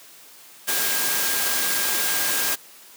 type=tone in noise; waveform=sine; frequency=1615 Hz; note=G#6; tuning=49 cents flat; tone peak=-31 dBFS; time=0.67-2.56 s; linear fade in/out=20 ms; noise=white; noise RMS=-23 dBFS; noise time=0.67-2.56 s; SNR=-11 dB; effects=white hiss -47 dBFS RMS until 2.96 s + high-pass 200 Hz 12 dB/octave